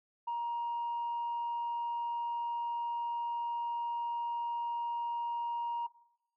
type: tone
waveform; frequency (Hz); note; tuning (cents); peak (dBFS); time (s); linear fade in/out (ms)
sine; 943; A#5; +20; -31; 0.27-5.87; 10
effects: noise-tail reverb RT60 0.8 s tail -20 dB re dry + tanh soft clip ceiling -30 dBFS